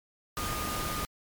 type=tone in noise; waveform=sine; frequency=1223 Hz; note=D#6; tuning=30 cents flat; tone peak=-36 dBFS; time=0.37-1.05 s; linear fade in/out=0 ms; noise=pink; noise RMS=-34 dBFS; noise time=0.37-1.05 s; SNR=-5 dB; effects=MP3 96 kbps